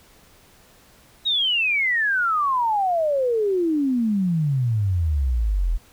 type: exponential sweep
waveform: sine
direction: down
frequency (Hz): 3845 to 38.89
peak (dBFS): -18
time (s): 1.25-5.78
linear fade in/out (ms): 20
effects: pink hiss -53 dBFS RMS until 5.92 s